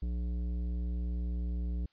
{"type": "tone with tanh clipping", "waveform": "sine", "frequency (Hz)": 59.7, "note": "A#1", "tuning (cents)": 42, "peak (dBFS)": -33, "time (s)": [0.02, 1.86], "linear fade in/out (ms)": 5, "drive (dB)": 12, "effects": ["white hiss -72 dBFS RMS until 1.92 s", "resampled to 11025 Hz"]}